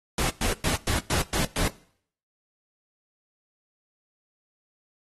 pink noise bursts, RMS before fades -26 dBFS, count 7, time 0.18-1.68 s, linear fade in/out 2 ms, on 120 ms, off 110 ms, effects noise-tail reverb RT60 0.6 s tail -20 dB re dry + AAC 32 kbps

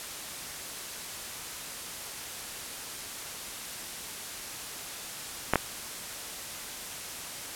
clicks, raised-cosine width 0.5 ms, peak -6 dBFS, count 2, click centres 5.536 / 5.557 s, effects white hiss -39 dBFS RMS until 7.55 s + low-pass 12000 Hz 12 dB/octave

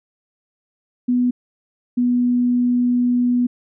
sine tone pair in turn, 246.9 / 245.1 Hz, B3 / B3, 0 / -13 cents, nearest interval unison, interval 13 cents, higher first, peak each -14 / -14 dBFS, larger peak neither, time 1.08-1.31 / 1.97-3.47 s, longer second, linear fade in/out 10 ms, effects none

